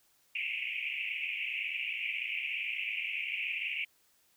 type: band-pass noise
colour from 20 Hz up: pink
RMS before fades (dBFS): -36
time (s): 0.35-3.85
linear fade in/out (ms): 5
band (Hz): 2200 to 2800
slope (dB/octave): 96
effects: white hiss -69 dBFS RMS until 4.36 s